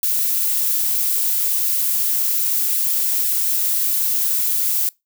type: noise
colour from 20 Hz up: violet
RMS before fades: -19 dBFS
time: 0.03-4.89 s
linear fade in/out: 2 ms
effects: noise-tail reverb RT60 0.2 s tail -24 dB re dry

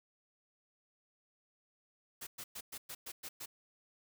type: noise bursts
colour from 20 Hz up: white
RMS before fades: -45 dBFS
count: 8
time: 2.21-3.46 s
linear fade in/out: 10 ms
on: 60 ms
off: 110 ms
effects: none

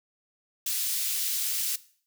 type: high-pass noise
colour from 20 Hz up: white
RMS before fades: -29 dBFS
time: 0.66-1.76 s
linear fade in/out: 5 ms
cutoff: 3200 Hz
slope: 12 dB/octave
effects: noise-tail reverb RT60 0.5 s tail -18 dB re dry

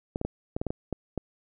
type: clicks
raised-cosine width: 2 ms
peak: -16 dBFS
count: 9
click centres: 0.159 / 0.214 / 0.25 / 0.565 / 0.615 / 0.667 / 0.705 / 0.927 / 1.177 s
effects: none

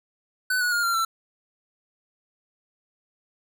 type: tone with pitch steps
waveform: square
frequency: 1504 / 1461.2 / 1419.6 / 1379.2 / 1339.9 Hz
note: F#6 / F#6 / F6 / F6 / E6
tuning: +28 / -22 / +28 / -22 / +28 cents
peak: -22 dBFS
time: 0.5-1.05 s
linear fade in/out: 5 ms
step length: 110 ms
effects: none

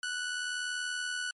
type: tone with amplitude modulation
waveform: sawtooth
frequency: 1480 Hz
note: F#6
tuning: in tune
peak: -27 dBFS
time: 0.03-1.31 s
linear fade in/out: 2 ms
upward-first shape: sine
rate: 80.4 Hz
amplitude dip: 45%
effects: MP3 48 kbps

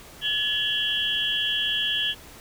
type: tone cluster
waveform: sine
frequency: 1710 / 2777 / 3045 / 3309 Hz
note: A6 / F7 / F#7 / G#7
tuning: -50 / -10 / +49 / -7 cents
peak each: -31 / -31 / -27 / -26 dBFS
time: 0.21-2.15 s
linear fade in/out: 50 ms
effects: pink hiss -46 dBFS RMS until 2.4 s

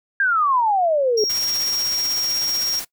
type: exponential sweep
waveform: sine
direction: down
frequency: 1633 to 412.8 Hz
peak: -15 dBFS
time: 0.2-1.24 s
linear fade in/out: 2 ms
type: tone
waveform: triangle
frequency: 5588 Hz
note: F8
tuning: in tune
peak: -19 dBFS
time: 1.17-2.8 s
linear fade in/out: 10 ms
type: noise with tremolo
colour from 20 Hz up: white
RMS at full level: -29 dBFS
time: 1.29-2.85 s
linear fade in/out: 10 ms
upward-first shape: sine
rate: 16 Hz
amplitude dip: 40%
effects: noise-tail reverb RT60 0.1 s tail -20 dB re dry

